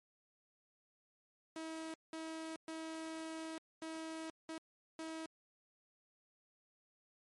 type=tone bursts at uneven times; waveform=sawtooth; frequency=321.3 Hz; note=E4; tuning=44 cents flat; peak=-39 dBFS; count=6; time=1.56-1.94 / 2.13-2.56 / 2.68-3.58 / 3.82-4.3 / 4.49-4.58 / 4.99-5.26 s; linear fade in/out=2 ms; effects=MP3 48 kbps